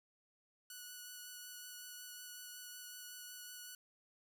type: tone with vibrato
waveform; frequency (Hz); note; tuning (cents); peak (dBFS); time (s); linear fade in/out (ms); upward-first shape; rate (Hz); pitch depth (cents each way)
5% pulse; 1473; F#6; -8; -38; 0.7-3.75; 2; triangle; 5.4; 14
effects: none